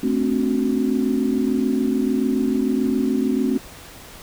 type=chord; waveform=sine; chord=D dominant seventh; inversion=second; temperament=equal with one note detuned; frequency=220 / 261.6 / 288.5 / 370 Hz; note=A3 / C4 / D4 / F#4; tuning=0 / 0 / -31 / 0 cents; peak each=-23 / -20 / -26 / -26 dBFS; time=0.03-3.58 s; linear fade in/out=5 ms; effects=pink hiss -41 dBFS RMS until 4.22 s